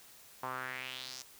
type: tone with band-pass filter sweep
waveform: sawtooth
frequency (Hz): 128.9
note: C3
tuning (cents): -26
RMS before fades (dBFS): -42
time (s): 0.43-1.22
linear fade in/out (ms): 2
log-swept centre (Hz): 970 to 6100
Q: 3.3
effects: white hiss -57 dBFS RMS until 1.39 s